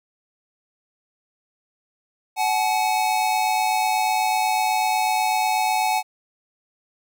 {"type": "tone pair together", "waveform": "square", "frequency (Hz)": [746.9, 855], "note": ["F#5", "A5"], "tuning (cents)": [16, -50], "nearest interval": "major second", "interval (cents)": 234, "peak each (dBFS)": [-23, -22], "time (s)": [2.36, 6.03], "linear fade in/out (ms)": 50, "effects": []}